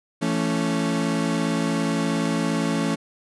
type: chord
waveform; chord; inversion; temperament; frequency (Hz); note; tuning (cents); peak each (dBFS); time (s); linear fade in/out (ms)
35% pulse; A major; second; equal with one note detuned; 167.69 / 220 / 277.2; E3 / A3 / C#4; +30 / 0 / 0; -24; 0.21-2.96; 20
effects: resampled to 24000 Hz